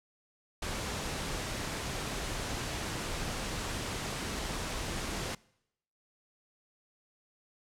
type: noise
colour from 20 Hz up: pink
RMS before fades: -36 dBFS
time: 0.62-5.35 s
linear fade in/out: 5 ms
effects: noise-tail reverb RT60 0.8 s tail -24 dB re dry + low-pass 9000 Hz 12 dB/octave